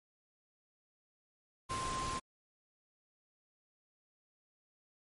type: tone in noise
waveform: sine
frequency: 1050 Hz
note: C6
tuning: 6 cents sharp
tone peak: -37 dBFS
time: 1.69-2.2 s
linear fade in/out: 20 ms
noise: pink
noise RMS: -41 dBFS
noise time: 1.69-2.2 s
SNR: +1 dB
effects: MP3 48 kbps